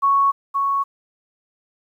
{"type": "tone pair in turn", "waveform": "sine", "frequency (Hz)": [1109, 1109], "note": ["C#6", "C#6"], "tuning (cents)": [0, 0], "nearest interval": "unison", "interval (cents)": 0, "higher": "neither", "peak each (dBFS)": [-13, -17], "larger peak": "first", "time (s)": [[0.02, 0.32], [0.54, 0.84]], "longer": "neither", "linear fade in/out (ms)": 20, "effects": ["9-bit"]}